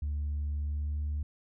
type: tone with pitch glide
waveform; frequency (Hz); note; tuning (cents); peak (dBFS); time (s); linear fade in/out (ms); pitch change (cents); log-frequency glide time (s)
sine; 73.4 to 74.3; D2 to D2; 0 to +21; -28; 0.02-1.23; 5; +21; 0.59-1.01
effects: tanh soft clip ceiling -28 dBFS